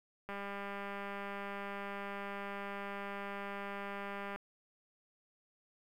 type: click train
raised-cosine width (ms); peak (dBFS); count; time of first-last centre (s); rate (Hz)
0.5; -28; 815; 0.29-4.36; 200
effects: 10-bit